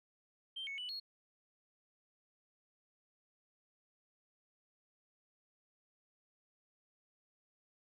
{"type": "tone with pitch steps", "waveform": "sine", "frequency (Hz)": [3144, 2210, 2967, 4310], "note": ["G7", "C#7", "F#7", "C#8"], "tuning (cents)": [4, -6, 4, -49], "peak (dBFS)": -39, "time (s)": [0.56, 1], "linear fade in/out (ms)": 10, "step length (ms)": 110, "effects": ["tanh soft clip ceiling -36 dBFS", "MP3 96 kbps"]}